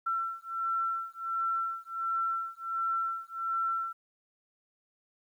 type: beating tone pair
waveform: sine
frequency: 1346 / 1347.4 Hz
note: E6 / E6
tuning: +36 / +38 cents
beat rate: 1.4 Hz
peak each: -33 / -33 dBFS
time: 0.06-3.93 s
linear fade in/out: 10 ms
effects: 11-bit